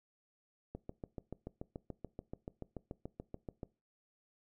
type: click train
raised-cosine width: 2 ms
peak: -29 dBFS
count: 21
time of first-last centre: 0.75-3.632 s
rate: 6.94 Hz
effects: noise-tail reverb RT60 0.3 s tail -21 dB re dry